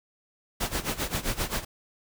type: noise with tremolo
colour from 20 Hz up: pink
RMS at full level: -27 dBFS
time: 0.6-1.65 s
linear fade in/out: 10 ms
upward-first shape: sine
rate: 7.6 Hz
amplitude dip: 85%
effects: none